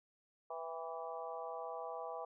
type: harmonic tone with a mistuned harmonic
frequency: 164.81 Hz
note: E3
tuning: in tune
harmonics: 3 / 4 / 5 / 6 / 7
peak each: -47 / -46 / -47 / -50 / -50 dBFS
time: 0.5-2.25 s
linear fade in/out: 5 ms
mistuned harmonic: 5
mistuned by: -41 cents
effects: none